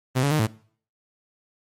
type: tone with pitch steps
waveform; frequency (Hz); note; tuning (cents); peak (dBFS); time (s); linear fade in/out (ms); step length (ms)
sawtooth; 128.9 / 142 / 153.5 / 110.1; C3 / C#3 / D#3 / A2; -26 / +42 / -23 / +2; -15; 0.15-0.474; 20; 81
effects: noise-tail reverb RT60 0.5 s tail -21 dB re dry + MP3 64 kbps